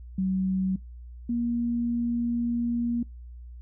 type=tone pair in turn; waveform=sine; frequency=188.7 / 237 Hz; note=F#3 / A#3; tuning=+34 / +29 cents; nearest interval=major third; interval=395 cents; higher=second; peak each=-23 / -24 dBFS; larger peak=first; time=0.18-0.76 / 1.29-3.03 s; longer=second; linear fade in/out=5 ms; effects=noise-tail reverb RT60 0.2 s tail -24 dB re dry + added 60 Hz sine -40 dBFS peak until 3.61 s